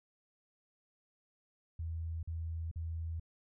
sine tone bursts, 82 Hz, E2, 9 cents flat, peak -36 dBFS, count 3, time 1.79-3.198 s, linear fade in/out 5 ms, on 440 ms, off 44 ms, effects none

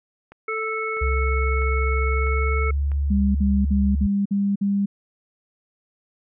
click train, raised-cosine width 0.5 ms, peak -28 dBFS, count 5, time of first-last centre 0.32-2.917 s, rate 1.54 Hz
harmonic tone, 440 Hz, A4, in tune, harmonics 1 / 3 / 5, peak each -28 / -28 / -28 dBFS, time 0.48-2.71 s, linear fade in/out 5 ms
sine tone with pitch glide, 67.1 to 70.88 Hz, C2 to C#2, +44 to +39 cents, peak -19 dBFS, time 1.01-4.07 s, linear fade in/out 10 ms, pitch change +95 cents, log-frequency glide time 2.09-2.82 s
sine tone bursts, 200 Hz, G3, 35 cents sharp, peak -18 dBFS, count 6, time 3.1-4.86 s, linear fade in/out 10 ms, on 250 ms, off 52 ms
effects none

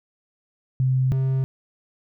sine / triangle tone pair in turn, 130 / 132.58 Hz, C3 / C3, -11 / +23 cents, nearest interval unison, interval 34 cents, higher second, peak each -17 dBFS, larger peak neither, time 0.8-1.12 / 1.12-1.44 s, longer neither, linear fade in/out 0 ms, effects none

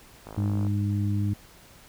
click train, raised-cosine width 1 ms, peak -26 dBFS, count 22, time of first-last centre 0.27-0.668 s, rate 52.8 Hz
harmonic tone, 101.9 Hz, G#2, 32 cents flat, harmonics 1 / 2 / 3, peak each -24 / -30 / -34 dBFS, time 0.37-1.34 s, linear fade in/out 10 ms
effects pink hiss -52 dBFS RMS until 1.88 s

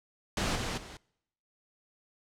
pink noise with level steps, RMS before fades -30 / -34 / -46 dBFS, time 0.37-0.97 s, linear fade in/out 2 ms, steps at 0.55 / 0.77 s, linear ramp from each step 10 ms, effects noise-tail reverb RT60 0.8 s tail -25 dB re dry + low-pass 7000 Hz 12 dB/octave

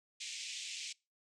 pink band-pass noise, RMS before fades -44 dBFS, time 0.2-0.93 s, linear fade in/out 10 ms, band 2300 to 8000 Hz, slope 48 dB/octave, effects noise-tail reverb RT60 0.3 s tail -26 dB re dry

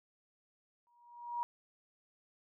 sine tone with exponential growth, 954 Hz, A#5, 40 cents sharp, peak -31 dBFS, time 0.87-1.43 s, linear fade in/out 0 ms, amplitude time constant 120 ms, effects none

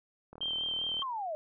click train, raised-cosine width 1 ms, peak -34 dBFS, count 27, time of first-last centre 0.33-0.993 s, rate 39.2 Hz
sine tone with vibrato, 3136 Hz, G7, in tune, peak -31 dBFS, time 0.41-1.03 s, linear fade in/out 5 ms, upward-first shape triangle, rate 5.1 Hz, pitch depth 23 cents each way
sine linear sweep, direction down, 1108.7 to 598 Hz, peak -33 dBFS, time 1.02-1.35 s, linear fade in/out 0 ms
effects none

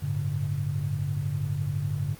sine chord, G suspended second, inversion none, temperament equal with one note detuned, 98 / 110 / 143.81 Hz, G2 / A2 / D3, 0 / 0 / -36 cents, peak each -31 / -33 / -28 dBFS, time 0.02-2.15 s, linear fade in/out 10 ms, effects pink hiss -48 dBFS RMS until 2.19 s + Opus 24 kbps

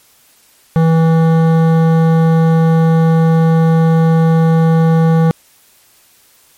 sine tone with hard clipping, 162.9 Hz, E3, 20 cents flat, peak -9 dBFS, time 0.76-5.31 s, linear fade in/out 0 ms, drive 14 dB, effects white hiss -49 dBFS RMS until 6.57 s + MP3 64 kbps

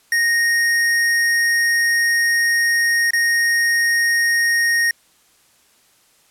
square tone with dropouts, 1861 Hz, A#6, 3 cents flat, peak -15 dBFS, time 0.12-4.91 s, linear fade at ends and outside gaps 2 ms, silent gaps 3.107-3.133 s, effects white hiss -56 dBFS RMS until 6.3 s + low-pass 12000 Hz 12 dB/octave

